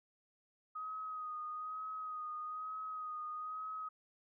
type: tone with vibrato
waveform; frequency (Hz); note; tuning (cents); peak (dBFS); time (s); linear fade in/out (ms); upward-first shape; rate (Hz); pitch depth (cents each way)
sine; 1253; D#6; +12; -40; 0.75-3.89; 10; sine; 1.1; 30
effects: none